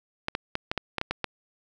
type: clicks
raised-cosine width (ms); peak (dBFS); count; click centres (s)
0.3; -11; 9; 0.284 / 0.351 / 0.554 / 0.715 / 0.777 / 0.983 / 1.014 / 1.11 / 1.243
effects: none